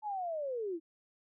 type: linear sweep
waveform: sine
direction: down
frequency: 870 to 311.1 Hz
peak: -34 dBFS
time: 0.02-0.8 s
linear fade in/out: 50 ms
effects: none